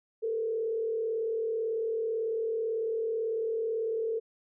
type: tone with frequency modulation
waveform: sine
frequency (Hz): 449.1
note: A4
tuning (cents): +35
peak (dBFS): -28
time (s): 0.22-4.2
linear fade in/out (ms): 20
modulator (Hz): 38.1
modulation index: 0.59
effects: none